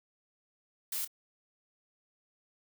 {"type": "noise with echo", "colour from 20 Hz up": "blue", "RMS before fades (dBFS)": -35, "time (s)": [0.92, 1.05], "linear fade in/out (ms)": 5, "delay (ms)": 27, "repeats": 1, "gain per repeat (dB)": -13, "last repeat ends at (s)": 1.077, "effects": []}